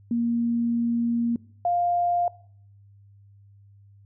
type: tone pair in turn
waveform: sine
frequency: 234.7 / 700.9 Hz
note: A#3 / F5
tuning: +12 / +6 cents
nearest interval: octave + perfect fifth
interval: 1894 cents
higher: second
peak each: -21 / -20 dBFS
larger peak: second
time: 0.11-1.36 / 1.65-2.28 s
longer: first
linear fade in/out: 2 ms
effects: noise-tail reverb RT60 0.6 s tail -22 dB re dry + added 100 Hz sine -50 dBFS peak until 4.05 s